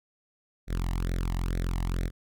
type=tone with flanger; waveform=sawtooth; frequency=43.65 Hz; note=F1; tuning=in tune; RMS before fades=-29 dBFS; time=0.67-2.11 s; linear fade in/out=50 ms; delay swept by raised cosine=0.5 to 1.04 ms; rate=2.2 Hz; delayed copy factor=+0.9; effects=none